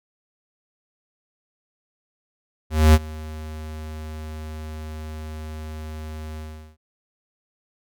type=tone with ADSR envelope; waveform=square; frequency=77.78 Hz; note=D#2; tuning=in tune; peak=-9 dBFS; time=2.7-6.77 s; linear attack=240 ms; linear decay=42 ms; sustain=-23 dB; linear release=390 ms; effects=none